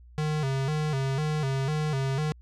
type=tone with vibrato; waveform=square; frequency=143.6 Hz; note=D3; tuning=39 cents flat; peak=-26 dBFS; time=0.18-2.32 s; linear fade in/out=0 ms; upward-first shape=square; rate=2 Hz; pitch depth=110 cents each way; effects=added 60 Hz sine -48 dBFS peak until 2.41 s + low-pass 7000 Hz 12 dB/octave